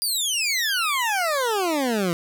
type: exponential sweep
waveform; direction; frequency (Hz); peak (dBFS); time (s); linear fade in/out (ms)
20% pulse; down; 4893 to 164.81; -16; 0.02-2.13; 0
effects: none